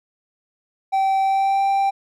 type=tone with pitch glide; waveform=triangle; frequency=774 to 786.2 Hz; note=G5 to G5; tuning=-22 to +5 cents; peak=-14 dBFS; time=0.92-1.91 s; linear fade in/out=20 ms; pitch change=+27 cents; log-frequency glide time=1.21-1.64 s; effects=none